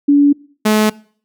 sine / sawtooth tone pair in turn, 286.3 / 214.5 Hz, D4 / A3, -44 / -44 cents, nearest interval perfect fourth, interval 500 cents, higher first, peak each -6 dBFS, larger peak neither, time 0.08-0.33 / 0.65-0.9 s, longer neither, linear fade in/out 10 ms, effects noise-tail reverb RT60 0.5 s tail -23 dB re dry

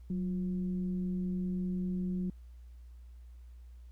sine tone with frequency modulation, 183.8 Hz, F#3, 11 cents flat, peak -31 dBFS, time 0.1-2.3 s, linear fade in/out 2 ms, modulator 169 Hz, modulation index 0.37, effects added 60 Hz sine -48 dBFS peak until 3.91 s + pink hiss -74 dBFS RMS until 3.91 s

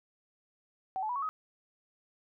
sine tone with pitch steps, 760 / 863 / 979.9 / 1112.7 / 1263.5 Hz, F#5 / A5 / B5 / C#6 / D#6, +46 / -34 / -14 / +6 / +26 cents, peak -31 dBFS, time 0.96-1.29 s, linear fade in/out 0 ms, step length 66 ms, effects none

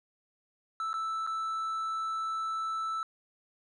triangle tone with dropouts, 1318.5 Hz, E6, in tune, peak -29 dBFS, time 0.8-3.03 s, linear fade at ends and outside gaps 1 ms, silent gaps 0.931-0.94 / 1.266-1.273 s, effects resampled to 24000 Hz

